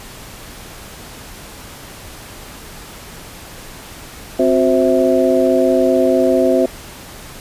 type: harmonic tone with a mistuned harmonic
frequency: 130.81 Hz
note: C3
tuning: in tune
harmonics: 2 / 3 / 4 / 5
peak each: -16 / -16 / -16 / -16 dBFS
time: 4.39-6.66 s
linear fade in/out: 5 ms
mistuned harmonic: 3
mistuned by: -120 cents
effects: pink hiss -35 dBFS RMS until 7.4 s + resampled to 32000 Hz